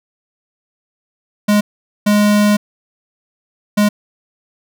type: tone bursts at uneven times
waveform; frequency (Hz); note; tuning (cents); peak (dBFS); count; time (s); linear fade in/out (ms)
square; 207.7; G#3; 0; -10; 3; 1.48-1.61 / 2.06-2.57 / 3.77-3.89; 10
effects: none